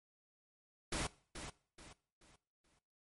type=noise with echo; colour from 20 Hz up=pink; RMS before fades=-38 dBFS; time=0.92-1.07 s; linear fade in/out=5 ms; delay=430 ms; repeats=4; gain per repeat=-9 dB; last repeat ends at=2.79 s; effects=noise-tail reverb RT60 0.5 s tail -21 dB re dry + MP3 48 kbps